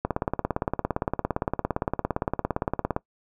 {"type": "click train", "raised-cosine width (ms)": 1, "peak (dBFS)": -10, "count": 52, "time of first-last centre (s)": [0.05, 2.964], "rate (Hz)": 17.5, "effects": ["noise-tail reverb RT60 0.1 s tail -21 dB re dry"]}